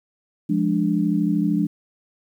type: chord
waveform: sine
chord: D diminished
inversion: first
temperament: equal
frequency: 174.61 / 207.7 / 293.7 Hz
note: F3 / Ab3 / D4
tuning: 0 / 0 / 0 cents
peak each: -22 dBFS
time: 0.49-1.67 s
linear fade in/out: 10 ms
effects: 9-bit